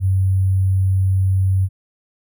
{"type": "tone with sample-and-hold", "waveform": "sine", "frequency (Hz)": 95, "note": "F#2", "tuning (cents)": 46, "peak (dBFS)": -13, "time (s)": [0, 1.69], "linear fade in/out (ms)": 50, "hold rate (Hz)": 11025, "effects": []}